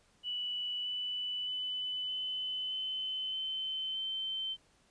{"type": "tone with pitch steps", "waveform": "sine", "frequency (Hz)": [2958, 2980, 3003, 3025, 3048, 3071, 3094], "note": ["F#7", "F#7", "F#7", "F#7", "G7", "G7", "G7"], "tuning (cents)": [-1, 12, 25, 38, -49, -36, -23], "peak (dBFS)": -34, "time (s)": [0.23, 4.57], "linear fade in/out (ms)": 50, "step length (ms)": 620, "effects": ["pink hiss -68 dBFS RMS until 4.9 s", "resampled to 22050 Hz"]}